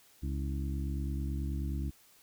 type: harmonic tone with a mistuned harmonic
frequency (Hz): 69.3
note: C#2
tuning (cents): 0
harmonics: 1 / 2 / 3 / 4 / 5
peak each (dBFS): -33 / -39 / -43 / -44 / -46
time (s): 0.22-1.91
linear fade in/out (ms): 20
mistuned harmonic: 5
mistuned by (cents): -99
effects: white hiss -62 dBFS RMS until 2.22 s